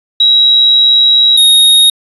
sine / square tone pair in turn, 3859 / 3740 Hz, B7 / A#7, -41 / +5 cents, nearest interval minor second, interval 54 cents, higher first, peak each -4 dBFS, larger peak neither, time 0.2-1.37 / 1.37-1.9 s, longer first, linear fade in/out 5 ms, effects resampled to 32000 Hz + 7-bit

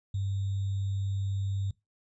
sine tone with sample-and-hold, 98 Hz, G2, in tune, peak -28 dBFS, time 0.14-1.71 s, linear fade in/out 5 ms, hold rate 3675 Hz, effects noise-tail reverb RT60 0.2 s tail -21 dB re dry + resampled to 22050 Hz

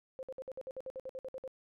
sine tone bursts, 523.3 Hz, C5, in tune, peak -39 dBFS, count 14, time 0.19-1.477 s, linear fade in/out 0 ms, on 39 ms, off 57 ms, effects none

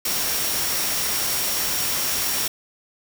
sine tone in noise, 5588 Hz, F8, in tune, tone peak -30 dBFS, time 0.05-2.48 s, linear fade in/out 5 ms, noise white, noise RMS -24 dBFS, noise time 0.05-2.48 s, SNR -9 dB, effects none

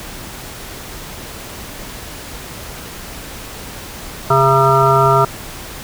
harmonic tone, 134.7 Hz, C#3, 49 cents flat, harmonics 1 / 3 / 5 / 7 / 9 / 10, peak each -16 / -16 / -16 / -16 / -16 / -16 dBFS, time 4.3-5.25 s, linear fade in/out 5 ms, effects pink hiss -31 dBFS RMS until 5.83 s

